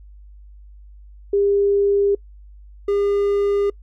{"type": "tone pair in turn", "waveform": ["sine", "triangle"], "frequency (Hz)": [402, 404], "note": ["G4", "G#4"], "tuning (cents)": [44, -48], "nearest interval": "unison", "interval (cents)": 8, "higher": "second", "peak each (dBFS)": -14, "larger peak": "neither", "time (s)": [[1.33, 2.15], [2.88, 3.7]], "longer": "neither", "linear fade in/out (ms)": 5, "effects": ["noise-tail reverb RT60 0.1 s tail -25 dB re dry", "added 50 Hz sine -40 dBFS peak until 3.82 s"]}